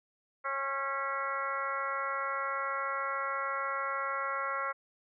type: harmonic tone with a mistuned harmonic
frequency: 273.4 Hz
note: C#4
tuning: 24 cents flat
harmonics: 2 / 3 / 4 / 5 / 6 / 7 / 8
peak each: -40 / -46 / -36 / -35 / -44 / -41 / -45 dBFS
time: 0.44-4.73 s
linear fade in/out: 20 ms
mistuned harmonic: 7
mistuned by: +33 cents
effects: none